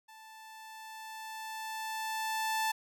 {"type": "tone with level ramp", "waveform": "sawtooth", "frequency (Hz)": 880, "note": "A5", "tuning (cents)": 0, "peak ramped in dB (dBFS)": [-48, -25], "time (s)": [0.08, 2.72], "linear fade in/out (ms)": 10, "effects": []}